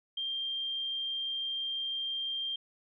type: tone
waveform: sine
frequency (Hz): 3183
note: G7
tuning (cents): +26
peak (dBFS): -32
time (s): 0.17-2.56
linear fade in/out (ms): 5
effects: none